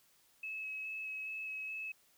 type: tone with vibrato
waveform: sine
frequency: 2579 Hz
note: E7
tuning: 39 cents flat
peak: -39 dBFS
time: 0.43-1.92 s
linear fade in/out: 5 ms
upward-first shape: square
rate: 2.4 Hz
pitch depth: 10 cents each way
effects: white hiss -69 dBFS RMS until 2.17 s